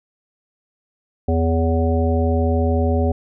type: harmonic tone with a mistuned harmonic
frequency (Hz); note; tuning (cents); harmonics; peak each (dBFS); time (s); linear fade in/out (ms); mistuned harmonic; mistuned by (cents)
82.41; E2; 0; 1 / 3 / 5 / 7 / 9; -17 / -22 / -24 / -25 / -27; 1.28-3.12; 5; 7; -31
effects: none